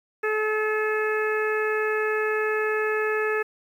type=harmonic tone; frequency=430.3 Hz; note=A4; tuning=39 cents flat; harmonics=1 / 2 / 3 / 4 / 5 / 6; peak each=-24 / -36 / -31 / -28 / -37 / -35 dBFS; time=0.23-3.43 s; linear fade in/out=10 ms; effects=9-bit